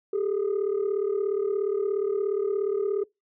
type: tone pair together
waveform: sine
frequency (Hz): 395.3 / 432.3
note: G4 / A4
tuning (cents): +15 / -31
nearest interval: major second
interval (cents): 154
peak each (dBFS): -24 / -26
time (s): 0.13-3.04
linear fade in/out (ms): 5
effects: noise-tail reverb RT60 0.2 s tail -25 dB re dry + tanh soft clip ceiling -20 dBFS